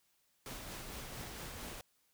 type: noise with tremolo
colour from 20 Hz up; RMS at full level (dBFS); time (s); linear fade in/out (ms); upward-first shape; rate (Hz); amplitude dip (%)
pink; -45; 0.46-1.81; 0; sine; 4.4; 25
effects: white hiss -75 dBFS RMS until 2.13 s